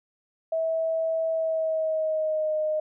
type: tone with pitch glide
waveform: sine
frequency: 649 to 617.2 Hz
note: E5 to D#5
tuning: -27 to -14 cents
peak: -23 dBFS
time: 0.52-2.8 s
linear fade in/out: 5 ms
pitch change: -87 cents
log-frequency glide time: 1.31-2.55 s
effects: none